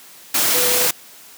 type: tone in noise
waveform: sine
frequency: 493.9 Hz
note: B4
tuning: in tune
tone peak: -23 dBFS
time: 0.54-0.87 s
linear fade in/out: 5 ms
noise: white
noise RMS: -17 dBFS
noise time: 0.34-0.91 s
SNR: -9 dB
effects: white hiss -43 dBFS RMS until 1.37 s + high-pass 150 Hz 12 dB/octave